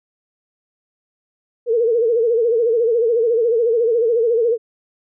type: tone with vibrato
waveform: sine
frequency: 462.9 Hz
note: A#4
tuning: 12 cents flat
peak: -13 dBFS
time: 1.66-4.58 s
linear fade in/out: 50 ms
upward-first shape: sine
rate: 14 Hz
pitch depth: 92 cents each way
effects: none